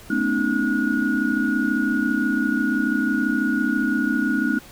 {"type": "tone cluster", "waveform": "sine", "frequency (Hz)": [215.8, 248, 273.9, 308.6, 1449], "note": ["A3", "B3", "C#4", "D#4", "F#6"], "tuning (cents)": [-33, 7, -21, -14, -37], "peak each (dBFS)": -25, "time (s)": [0.1, 4.59], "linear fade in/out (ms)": 5, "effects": ["pink hiss -45 dBFS RMS until 4.71 s"]}